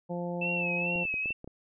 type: harmonic tone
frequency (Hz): 174.61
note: F3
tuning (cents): 0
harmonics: 1 / 2 / 3 / 4 / 5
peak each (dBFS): -34 / -40 / -36 / -43 / -43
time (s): 0.09-1.05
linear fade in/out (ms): 20
type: tone with vibrato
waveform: sine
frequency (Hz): 2637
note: E7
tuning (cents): 0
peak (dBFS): -29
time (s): 0.41-1.33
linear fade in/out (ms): 10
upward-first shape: sine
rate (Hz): 2.3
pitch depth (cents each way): 70
type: clicks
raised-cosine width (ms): 2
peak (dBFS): -29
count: 7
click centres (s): 0.958 / 1.053 / 1.141 / 1.258 / 1.306 / 1.444 / 1.476
effects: none